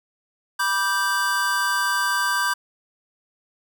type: chord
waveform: square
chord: G major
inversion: first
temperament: just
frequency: 980 / 1176 / 1568 Hz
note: B5 / D6 / G6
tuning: -14 / +2 / 0 cents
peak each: -27 / -27 / -23 dBFS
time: 0.59-2.54 s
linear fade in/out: 10 ms
effects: none

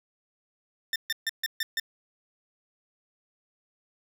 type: tone bursts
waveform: 20% pulse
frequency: 1800 Hz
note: A6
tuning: 39 cents sharp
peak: -21 dBFS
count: 6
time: 0.93-1.798 s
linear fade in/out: 2 ms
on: 28 ms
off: 140 ms
effects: none

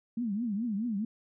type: tone with vibrato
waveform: sine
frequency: 219.1 Hz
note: A3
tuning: 7 cents flat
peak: -29 dBFS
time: 0.17-1.05 s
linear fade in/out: 5 ms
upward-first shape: triangle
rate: 4.7 Hz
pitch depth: 240 cents each way
effects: none

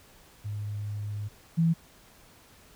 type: tone pair in turn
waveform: sine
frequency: 103.83 / 165.44 Hz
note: G#2 / E3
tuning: 0 / +7 cents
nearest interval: minor sixth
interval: 807 cents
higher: second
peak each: -31 / -20 dBFS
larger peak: second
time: 0.44-1.29 / 1.57-1.74 s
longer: first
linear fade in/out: 20 ms
effects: pink hiss -56 dBFS RMS until 2.75 s

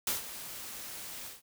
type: noise with ADSR envelope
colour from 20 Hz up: white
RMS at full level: -30 dBFS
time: 0.07-1.42 s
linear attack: 3 ms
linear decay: 140 ms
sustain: -13 dB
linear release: 160 ms
effects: none

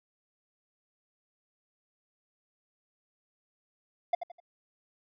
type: tone with echo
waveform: triangle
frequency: 698.5 Hz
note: F5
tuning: in tune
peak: -20 dBFS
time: 4.13-4.15 s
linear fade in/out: 5 ms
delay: 84 ms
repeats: 3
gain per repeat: -10 dB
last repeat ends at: 4.402 s
effects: resampled to 11025 Hz

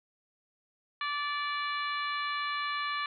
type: harmonic tone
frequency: 582 Hz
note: D5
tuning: 16 cents flat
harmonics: 2 / 3 / 4 / 5 / 6 / 7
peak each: -33 / -37 / -39 / -43 / -44 / -43 dBFS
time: 1.01-3.06 s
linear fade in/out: 2 ms
effects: none

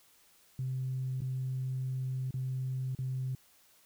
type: tone with dropouts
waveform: sine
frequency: 130 Hz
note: C3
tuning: 11 cents flat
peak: -31 dBFS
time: 0.59-3.35 s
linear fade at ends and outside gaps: 2 ms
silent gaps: 1.206-1.218 / 2.308-2.341 / 2.95-2.988 s
effects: tanh soft clip ceiling -27 dBFS + white hiss -64 dBFS RMS until 3.85 s

